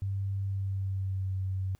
sine tone with pitch glide, 98 to 94.88 Hz, G2 to F#2, 0 to +44 cents, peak -29 dBFS, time 0.02-1.75 s, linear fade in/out 0 ms, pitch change -56 cents, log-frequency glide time 0.43-1.34 s, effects pink hiss -71 dBFS RMS until 1.79 s

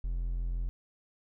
triangle tone, 43 Hz, F1, 26 cents flat, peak -28 dBFS, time 0.04-0.69 s, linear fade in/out 0 ms, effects none

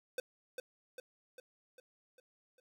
square tone with echo, 510 Hz, C5, 44 cents flat, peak -35 dBFS, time 0.18-0.2 s, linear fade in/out 2 ms, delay 400 ms, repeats 6, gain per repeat -5 dB, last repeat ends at 2.6 s, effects none

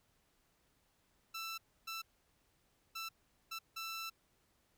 15% pulse tone bursts at uneven times, 1332 Hz, E6, 18 cents sharp, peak -35 dBFS, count 5, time 1.34-1.58 / 1.87-2.02 / 2.95-3.09 / 3.51-3.59 / 3.76-4.1 s, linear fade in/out 10 ms, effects pink hiss -75 dBFS RMS until 4.77 s

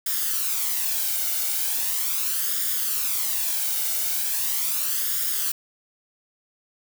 blue noise with flanger, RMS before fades -25 dBFS, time 0.06-5.52 s, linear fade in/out 5 ms, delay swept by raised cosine 0.58 to 1.38 ms, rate 0.39 Hz, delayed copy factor +0.6, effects none

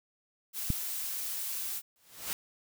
blue noise, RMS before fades -36 dBFS, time 0.53-1.82 s, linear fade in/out 50 ms
click, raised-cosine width 5 ms, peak -16 dBFS, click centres 0.703 s
white noise with exponential growth, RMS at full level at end -32 dBFS, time 1.96-2.33 s, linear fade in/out 0 ms, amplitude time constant 79 ms
effects none

